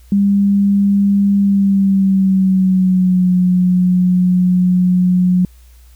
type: tone with pitch glide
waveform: sine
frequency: 200 to 181.29 Hz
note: G3 to F#3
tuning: +35 to -35 cents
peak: -9 dBFS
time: 0.12-5.45 s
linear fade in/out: 2 ms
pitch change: -170 cents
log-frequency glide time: 1.37-3.32 s
effects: added 60 Hz sine -40 dBFS peak until 5.95 s + white hiss -53 dBFS RMS until 5.95 s